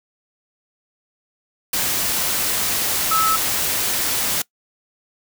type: tone in noise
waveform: sine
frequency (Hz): 1300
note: E6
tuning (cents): -24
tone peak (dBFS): -16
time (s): 3.11-3.36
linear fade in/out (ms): 5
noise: white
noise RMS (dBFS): -21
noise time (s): 1.73-4.42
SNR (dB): +2
effects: noise-tail reverb RT60 0.1 s tail -22 dB re dry